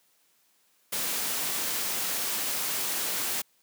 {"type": "noise", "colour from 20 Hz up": "white", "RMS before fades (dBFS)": -30, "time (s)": [0.92, 3.42], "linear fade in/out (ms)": 10, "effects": ["white hiss -67 dBFS RMS until 3.62 s", "high-pass 150 Hz 12 dB/octave"]}